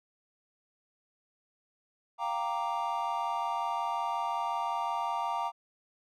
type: chord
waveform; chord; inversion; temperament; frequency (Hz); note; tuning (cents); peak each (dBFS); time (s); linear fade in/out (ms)
triangle; G minor seventh; third; equal; 698.5 / 784 / 932.3 / 1174.7; F5 / G5 / Bb5 / D6; 0 / 0 / 0 / 0; -35 / -35 / -31 / -35; 2.18-5.52; 50
effects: none